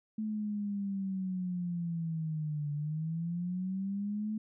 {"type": "linear two-way sweep", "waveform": "sine", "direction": "down then up", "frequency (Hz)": [217.8, 145.3, 217.8], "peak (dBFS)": -32, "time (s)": [0.18, 4.38], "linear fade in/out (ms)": 5, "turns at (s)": 2.72, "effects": []}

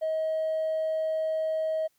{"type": "tone with hard clipping", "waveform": "sine", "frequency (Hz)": 634, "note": "D#5", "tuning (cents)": 32, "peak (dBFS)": -26, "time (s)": [0.01, 1.88], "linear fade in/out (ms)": 20, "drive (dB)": 1, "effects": ["white hiss -71 dBFS RMS until 1.98 s"]}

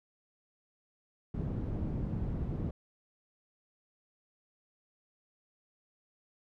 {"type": "low-pass noise", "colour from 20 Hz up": "white", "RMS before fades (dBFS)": -35, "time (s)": [1.34, 2.71], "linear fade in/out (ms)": 5, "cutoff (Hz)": 170, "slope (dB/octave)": 12, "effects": []}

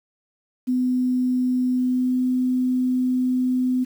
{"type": "tone with pitch glide", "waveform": "sine", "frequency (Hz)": [252, 253.6], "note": ["B3", "B3"], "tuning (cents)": [35, 46], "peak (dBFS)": -18, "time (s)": [0.67, 3.85], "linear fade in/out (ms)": 20, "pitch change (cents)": 11, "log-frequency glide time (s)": [1.77, 2.19], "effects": ["8-bit"]}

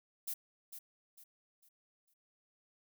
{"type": "noise with echo", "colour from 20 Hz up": "violet", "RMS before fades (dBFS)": -39, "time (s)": [0.27, 0.34], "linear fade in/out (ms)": 10, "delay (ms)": 450, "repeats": 4, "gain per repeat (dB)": -9, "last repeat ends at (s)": 2.14, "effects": []}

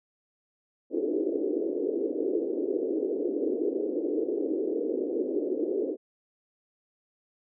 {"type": "band-pass noise", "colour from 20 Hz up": "white", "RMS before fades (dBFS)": -29, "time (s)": [0.9, 5.97], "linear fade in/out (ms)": 50, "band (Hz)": [290, 460], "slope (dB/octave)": 48, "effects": []}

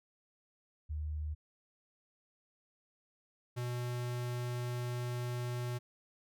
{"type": "tone pair in turn", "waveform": ["sine", "square"], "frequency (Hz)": [76.1, 122.32], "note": ["D#2", "B2"], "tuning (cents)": [-38, -16], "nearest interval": "minor sixth", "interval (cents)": 822, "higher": "second", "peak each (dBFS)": [-35, -36], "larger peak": "first", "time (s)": [[0.89, 1.35], [3.56, 5.79]], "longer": "second", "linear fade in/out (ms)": 20, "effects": []}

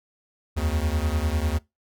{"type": "beating tone pair", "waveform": "square", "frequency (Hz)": [74.1, 84.1], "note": ["D2", "E2"], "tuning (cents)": [16, 35], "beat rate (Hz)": 10, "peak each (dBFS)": [-25, -27], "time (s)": [0.56, 1.59], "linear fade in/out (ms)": 20, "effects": ["noise-tail reverb RT60 0.2 s tail -22 dB re dry"]}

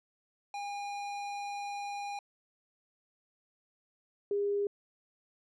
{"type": "tone pair in turn", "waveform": ["square", "sine"], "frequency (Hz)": [811, 405.5], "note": ["G#5", "G#4"], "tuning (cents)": [-41, -41], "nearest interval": "octave", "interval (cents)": 1200, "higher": "first", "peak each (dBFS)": [-37, -28], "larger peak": "second", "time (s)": [[0.54, 2.19], [4.31, 4.67]], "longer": "first", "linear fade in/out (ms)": 2, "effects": ["low-pass 6000 Hz 12 dB/octave"]}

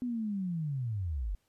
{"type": "linear sweep", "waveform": "sine", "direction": "down", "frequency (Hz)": [251.8, 42.18], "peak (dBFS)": -31, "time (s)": [0.02, 1.35], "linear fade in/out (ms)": 0, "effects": ["pink hiss -75 dBFS RMS until 1.48 s", "resampled to 32000 Hz"]}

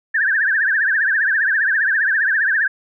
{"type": "tone with vibrato", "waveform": "sine", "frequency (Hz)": 1671, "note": "G#6", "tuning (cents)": 10, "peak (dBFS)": -14, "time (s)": [0.14, 2.68], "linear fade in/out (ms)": 10, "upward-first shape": "triangle", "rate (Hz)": 15, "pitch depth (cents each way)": 190, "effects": []}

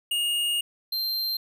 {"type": "tone pair in turn", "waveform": "square", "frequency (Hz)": [2850, 4155], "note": ["F7", "C8"], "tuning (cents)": [34, -13], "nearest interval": "perfect fifth", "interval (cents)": 653, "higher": "second", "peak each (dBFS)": [-24, -26], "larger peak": "first", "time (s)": [[0.11, 0.61], [0.92, 1.37]], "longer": "first", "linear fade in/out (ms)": 5, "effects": []}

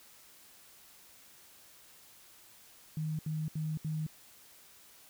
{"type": "tone bursts", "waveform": "sine", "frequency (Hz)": 155.8, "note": "D#3", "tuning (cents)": 3, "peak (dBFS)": -32, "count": 4, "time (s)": [2.97, 4.066], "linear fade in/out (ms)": 2, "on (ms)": 220, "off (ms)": 72, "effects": ["white hiss -58 dBFS RMS until 5.09 s"]}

